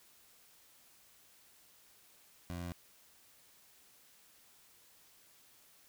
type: tone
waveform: 20% pulse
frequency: 87.31 Hz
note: F2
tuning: in tune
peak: -35 dBFS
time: 2.5-2.72 s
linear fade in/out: 0 ms
effects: white hiss -64 dBFS RMS until 5.88 s